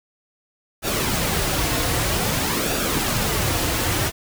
pink noise with flanger, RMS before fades -22 dBFS, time 0.82-4.12 s, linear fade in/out 50 ms, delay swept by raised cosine 0.95 to 5.15 ms, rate 0.52 Hz, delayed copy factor -0.5, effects none

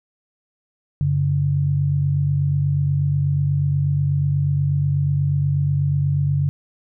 sine tone pair together, 94.1 / 142.34 Hz, F#2 / C#3, +30 / +46 cents, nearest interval perfect fifth, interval 716 cents, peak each -23 / -17 dBFS, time 1.01-6.49 s, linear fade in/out 0 ms, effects none

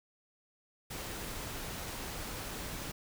pink noise, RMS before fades -41 dBFS, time 0.9-2.92 s, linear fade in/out 10 ms, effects none

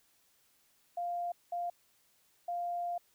sine tone bursts at uneven times, 698.5 Hz, F5, in tune, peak -33 dBFS, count 3, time 0.97-1.32 / 1.52-1.7 / 2.48-2.98 s, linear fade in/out 5 ms, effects white hiss -70 dBFS RMS until 3.14 s

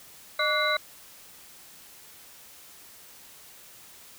sine tone cluster, 610 / 1150 / 1468 / 2097 / 3938 Hz, D#5 / D6 / F#6 / C7 / B7, -34 / -37 / -14 / +3 / -6 cents, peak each -29 dBFS, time 0.39-0.77 s, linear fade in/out 5 ms, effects white hiss -50 dBFS RMS until 4.18 s

